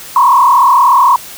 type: tone with frequency modulation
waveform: sine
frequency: 1030 Hz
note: C6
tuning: 28 cents flat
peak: -4 dBFS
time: 0.16-1.16 s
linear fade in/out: 2 ms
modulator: 36.7 Hz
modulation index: 2.3
effects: white hiss -30 dBFS RMS until 1.37 s